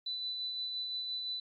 sine tone with tremolo, 3989 Hz, B7, 17 cents sharp, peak -32 dBFS, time 0.06-1.4 s, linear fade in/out 5 ms, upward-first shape sine, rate 5.8 Hz, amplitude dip 35%, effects tanh soft clip ceiling -31 dBFS + MP3 48 kbps

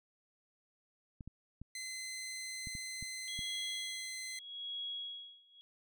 clicks, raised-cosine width 5 ms, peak -34 dBFS, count 7, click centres 1.208 / 1.276 / 1.616 / 2.672 / 2.752 / 3.026 / 3.391 s
15% pulse tone, 2054 Hz, C7, 33 cents flat, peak -35 dBFS, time 1.75-4.39 s, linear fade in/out 2 ms
sine tone with tremolo, 3322 Hz, G#7, in tune, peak -38 dBFS, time 3.28-5.61 s, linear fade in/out 0 ms, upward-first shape sine, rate 0.8 Hz, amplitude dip 95%
effects none

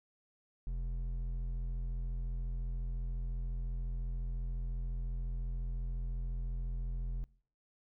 sine tone with hard clipping, 42.85 Hz, F1, 32 cents flat, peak -36 dBFS, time 0.67-7.24 s, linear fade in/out 0 ms, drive 7 dB, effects noise-tail reverb RT60 0.5 s tail -22 dB re dry

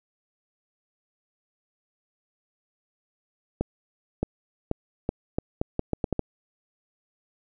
accelerating click train, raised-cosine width 2 ms, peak -11 dBFS, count 11, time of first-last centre 3.61-6.193 s, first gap 620 ms, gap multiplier 0.78, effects none

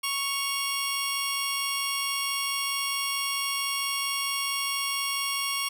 15% pulse tone pair together, 1108.7 / 2794 Hz, C#6 / F7, 0 / 0 cents, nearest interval octave + major third, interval 1600 cents, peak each -23 dBFS, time 0.03-5.69 s, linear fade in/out 10 ms, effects none

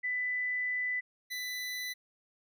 sine / 25% pulse tone pair in turn, 1994 / 1994 Hz, B6 / B6, +16 / +16 cents, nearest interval unison, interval 0 cents, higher neither, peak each -30 / -32 dBFS, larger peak first, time 0.03-1.01 / 1.3-1.94 s, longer first, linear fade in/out 20 ms, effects none

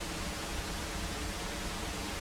pink noise with comb filter, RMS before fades -37 dBFS, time 0-2.2 s, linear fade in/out 10 ms, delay 7.9 ms, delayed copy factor -0.65, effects low-pass 9000 Hz 12 dB/octave

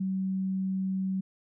sine tone, 190 Hz, F#3, 46 cents sharp, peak -27 dBFS, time 0-1.21 s, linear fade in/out 10 ms, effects none

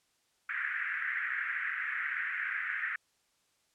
white band-pass noise, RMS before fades -35 dBFS, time 0.49-2.96 s, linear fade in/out 5 ms, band 1500 to 2000 Hz, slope 48 dB/octave, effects white hiss -73 dBFS RMS until 3.74 s + low-pass 9000 Hz 12 dB/octave

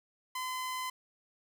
sawtooth tone, 1022 Hz, C6, 41 cents flat, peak -31 dBFS, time 0.35-0.9 s, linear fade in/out 5 ms, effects none

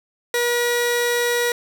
sawtooth tone pair together, 480.4 / 960.8 Hz, B4 / B5, -48 / -48 cents, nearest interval octave, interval 1200 cents, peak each -15 / -17 dBFS, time 0.34-1.52 s, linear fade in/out 2 ms, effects none

